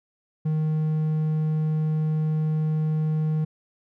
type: tone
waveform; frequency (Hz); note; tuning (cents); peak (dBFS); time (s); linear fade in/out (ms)
triangle; 155.56; D#3; 0; -19; 0.45-3.45; 10
effects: none